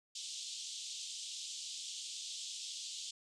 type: band-pass noise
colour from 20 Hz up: pink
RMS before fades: -45 dBFS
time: 0.15-3.11 s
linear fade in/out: 5 ms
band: 3100 to 8200 Hz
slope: 48 dB/octave
effects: none